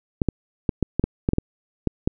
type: clicks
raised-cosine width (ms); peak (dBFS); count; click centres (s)
3; -6; 11; 0.218 / 0.287 / 0.692 / 0.827 / 0.996 / 1.04 / 1.289 / 1.334 / 1.384 / 1.873 / 2.075
effects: none